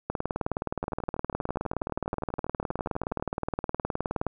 two click trains, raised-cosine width 1 ms, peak -14 / -23 dBFS, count 81 / 30, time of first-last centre 0.1-4.267 / 0.84-3.198 s, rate 19.2 / 12.3 Hz, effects none

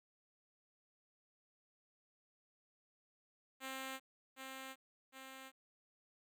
5% pulse tone with echo, 265 Hz, C4, 22 cents sharp, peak -32 dBFS, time 3.6-4 s, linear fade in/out 50 ms, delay 760 ms, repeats 2, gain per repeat -4 dB, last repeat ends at 5.52 s, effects none

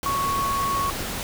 sine tone in noise, 1108.7 Hz, C#6, in tune, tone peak -22 dBFS, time 0.06-0.9 s, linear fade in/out 0 ms, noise pink, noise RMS -30 dBFS, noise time 0.03-1.23 s, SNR +5 dB, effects none

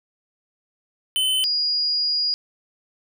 square / sine tone pair in turn, 3044 / 4874 Hz, F#7 / D#8, +48 / -37 cents, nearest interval minor sixth, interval 815 cents, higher second, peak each -19 dBFS, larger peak neither, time 1.16-1.44 / 1.44-2.34 s, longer second, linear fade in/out 0 ms, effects none

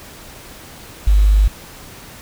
sine tone with quantisation, 50.6 Hz, G#1, 44 cents flat, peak -8 dBFS, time 1.07-1.48 s, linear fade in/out 5 ms, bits 6, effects pink hiss -38 dBFS RMS until 2.21 s

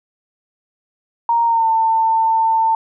sine tone with pitch glide, 932.3 to 896.4 Hz, A#5 to A5, 0 to +32 cents, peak -12 dBFS, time 1.29-2.75 s, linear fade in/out 2 ms, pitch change -68 cents, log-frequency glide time 1.45-1.68 s, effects none

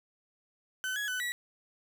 35% pulse tone with pitch steps, 1518 / 1673 / 1502 / 1939 Hz, F#6 / G#6 / F#6 / B6, +44 / +12 / +26 / -32 cents, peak -30 dBFS, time 0.84-1.32 s, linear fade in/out 0 ms, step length 120 ms, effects none

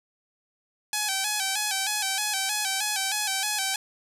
5% pulse tone with vibrato, 807 Hz, G#5, 50 cents flat, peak -13 dBFS, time 0.93-3.76 s, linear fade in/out 2 ms, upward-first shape square, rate 3.2 Hz, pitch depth 76 cents each way, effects none

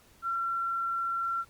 sine tone, 1361 Hz, F6, 45 cents flat, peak -28 dBFS, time 0.22-1.45 s, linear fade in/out 50 ms, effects pink hiss -60 dBFS RMS until 1.49 s + Opus 48 kbps

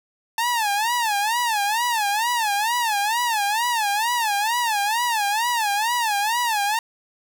sawtooth tone with vibrato, 886 Hz, A5, 12 cents sharp, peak -16 dBFS, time 0.38-6.79 s, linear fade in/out 2 ms, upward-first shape sine, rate 2.2 Hz, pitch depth 170 cents each way, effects none

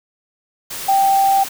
sine tone in noise, 783 Hz, G5, 2 cents flat, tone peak -11 dBFS, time 0.88-1.44 s, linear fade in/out 10 ms, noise white, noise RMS -28 dBFS, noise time 0.7-1.49 s, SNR +14 dB, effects none

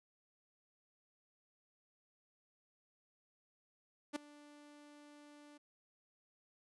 sawtooth tone with ADSR envelope, 293.7 Hz, D4, in tune, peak -31 dBFS, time 4.13-5.58 s, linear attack 29 ms, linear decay 7 ms, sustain -22 dB, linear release 11 ms, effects resampled to 24000 Hz

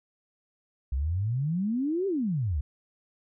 sine exponential two-way sweep, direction up then down, 61.6 to 404.6 to 64.9 Hz, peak -25 dBFS, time 0.92-2.61 s, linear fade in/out 5 ms, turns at 2.07 s, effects none

